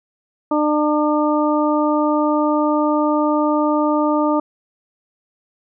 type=harmonic tone; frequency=300 Hz; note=D4; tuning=37 cents sharp; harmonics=1 / 2 / 3 / 4; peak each=-17 / -20 / -22 / -23 dBFS; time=0.51-4.4 s; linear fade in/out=5 ms; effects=none